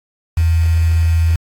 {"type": "tone with quantisation", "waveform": "sine", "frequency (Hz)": 82.41, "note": "E2", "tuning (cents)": 0, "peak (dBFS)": -10, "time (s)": [0.37, 1.36], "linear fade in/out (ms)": 5, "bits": 5, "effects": ["AAC 64 kbps"]}